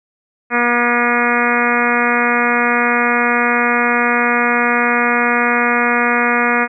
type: harmonic tone with a mistuned harmonic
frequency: 240.1 Hz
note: B3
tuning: 49 cents flat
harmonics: 1 / 2 / 3 / 4 / 5 / 6 / 7 / 8 / 9 / 10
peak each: -20 / -21 / -22 / -23 / -20 / -20 / -21 / -22 / -21 / -24 dBFS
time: 0.5-6.68 s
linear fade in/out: 50 ms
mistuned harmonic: 10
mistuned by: +32 cents
effects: none